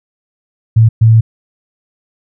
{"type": "tone bursts at uneven times", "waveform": "sine", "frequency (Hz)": 112.5, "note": "A2", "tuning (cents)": 39, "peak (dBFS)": -3, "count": 2, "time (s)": [[0.76, 0.89], [1.01, 1.21]], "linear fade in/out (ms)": 10, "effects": []}